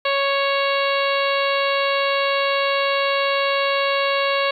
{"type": "harmonic tone", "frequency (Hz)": 554.4, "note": "C#5", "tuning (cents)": 0, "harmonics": [1, 2, 3, 4, 5, 6, 7, 8], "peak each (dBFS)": [-21, -23, -28, -27, -27, -32, -30, -33], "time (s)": [0.05, 4.51], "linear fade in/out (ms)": 5, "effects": ["9-bit"]}